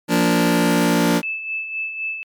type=chord; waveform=sawtooth; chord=Bb major; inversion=second; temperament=just; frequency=174.81 / 233.1 / 291.4 Hz; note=F3 / Bb3 / D4; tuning=+2 / 0 / -13 cents; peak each=-15 dBFS; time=0.08-1.22 s; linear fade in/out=50 ms
type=tone with tremolo; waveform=sine; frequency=2624 Hz; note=E7; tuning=9 cents flat; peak=-21 dBFS; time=1.23-2.23 s; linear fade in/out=0 ms; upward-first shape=sine; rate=3.9 Hz; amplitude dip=55%
effects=MP3 96 kbps